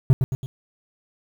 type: tone with echo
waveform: triangle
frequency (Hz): 130.81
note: C3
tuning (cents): 0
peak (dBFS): -8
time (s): 0.1-0.13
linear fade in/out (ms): 0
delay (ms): 110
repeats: 3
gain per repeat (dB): -6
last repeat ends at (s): 0.46
effects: 8-bit